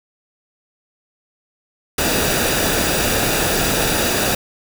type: noise with comb filter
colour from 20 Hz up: pink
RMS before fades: -18 dBFS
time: 1.98-4.35 s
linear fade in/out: 5 ms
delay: 0.94 ms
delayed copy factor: -0.5
effects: none